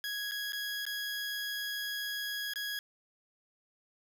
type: tone with dropouts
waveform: 20% pulse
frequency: 1661.2 Hz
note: G#6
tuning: in tune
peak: -30 dBFS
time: 0.04-2.79 s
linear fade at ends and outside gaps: 1 ms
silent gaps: 0.312-0.318 / 0.522-0.531 / 0.853-0.865 / 2.536-2.558 s
effects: none